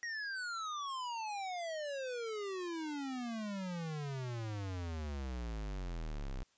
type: exponential sweep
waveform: square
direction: down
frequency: 1905 to 31 Hz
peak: -39 dBFS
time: 0.03-6.43 s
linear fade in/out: 0 ms
effects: white hiss -72 dBFS RMS until 6.57 s + resampled to 16000 Hz